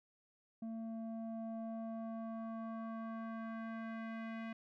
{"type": "tone with low-pass filter sweep", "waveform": "square", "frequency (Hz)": 225.2, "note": "A3", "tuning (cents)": 40, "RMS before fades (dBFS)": -44, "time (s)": [0.62, 4.53], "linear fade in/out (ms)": 5, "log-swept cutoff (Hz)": [470, 2200], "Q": 2, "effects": []}